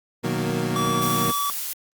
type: chord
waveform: 25% pulse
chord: B major seventh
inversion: none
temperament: equal with one note detuned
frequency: 123.47 / 155.56 / 185 / 234.7 Hz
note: B2 / D#3 / F#3 / A#3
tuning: 0 / 0 / 0 / +12 cents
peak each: -25 dBFS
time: 0.23-1.32 s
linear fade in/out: 20 ms
type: tone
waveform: square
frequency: 1148 Hz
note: D6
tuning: 40 cents flat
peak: -24 dBFS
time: 0.76-1.5 s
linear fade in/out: 0 ms
type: noise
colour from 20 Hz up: blue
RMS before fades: -29 dBFS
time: 1.02-1.73 s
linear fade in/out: 0 ms
effects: Opus 48 kbps